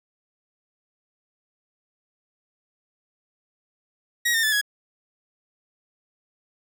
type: tone with pitch steps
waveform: sawtooth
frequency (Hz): 1898 / 1818.6 / 1742.5 / 1669.6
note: A#6 / A#6 / A6 / G#6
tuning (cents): +31 / -43 / -17 / +9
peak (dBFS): -16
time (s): 4.25-4.614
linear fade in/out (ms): 10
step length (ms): 91
effects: none